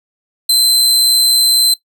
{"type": "tone", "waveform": "sawtooth", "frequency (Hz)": 4081, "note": "C8", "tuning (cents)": -44, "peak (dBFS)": -6, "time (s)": [0.49, 1.74], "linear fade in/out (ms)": 5, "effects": ["noise-tail reverb RT60 0.1 s tail -17 dB re dry"]}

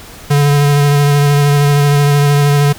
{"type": "tone with vibrato", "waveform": "square", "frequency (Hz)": 144, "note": "D3", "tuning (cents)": -34, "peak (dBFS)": -8, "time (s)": [0.3, 2.73], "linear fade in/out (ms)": 10, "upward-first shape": "triangle", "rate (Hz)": 13, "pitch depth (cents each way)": 21, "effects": ["pink hiss -34 dBFS RMS until 2.78 s"]}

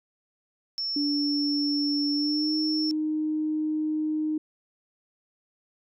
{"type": "tone", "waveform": "sine", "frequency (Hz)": 5400, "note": "E8", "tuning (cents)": 41, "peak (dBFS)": -27, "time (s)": [0.78, 2.91], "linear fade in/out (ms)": 0}
{"type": "tone with pitch glide", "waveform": "sine", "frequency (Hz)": [289.6, 308.6], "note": ["D4", "D#4"], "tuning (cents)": [-24, -14], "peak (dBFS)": -24, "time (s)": [0.96, 4.38], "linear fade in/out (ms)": 5, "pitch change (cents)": 110, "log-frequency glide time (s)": [2.13, 2.56]}
{"effects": ["tanh soft clip ceiling -15 dBFS"]}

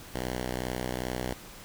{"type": "tone", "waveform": "5% pulse", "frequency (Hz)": 62.5, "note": "B1", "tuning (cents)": 21, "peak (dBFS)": -20, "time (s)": [0.14, 1.34], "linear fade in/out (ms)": 5, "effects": ["pink hiss -47 dBFS RMS until 1.64 s"]}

